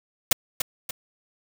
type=noise with echo; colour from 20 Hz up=white; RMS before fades=-17 dBFS; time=0.31-0.33 s; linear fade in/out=5 ms; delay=290 ms; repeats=2; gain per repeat=-7 dB; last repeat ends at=0.91 s; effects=none